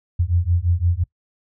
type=beating tone pair; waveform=sine; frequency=84.3 / 90.1 Hz; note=E2 / F#2; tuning=+39 / -45 cents; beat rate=5.8 Hz; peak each=-19 dBFS; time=0.19-1.04 s; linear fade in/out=10 ms; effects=noise-tail reverb RT60 0.1 s tail -23 dB re dry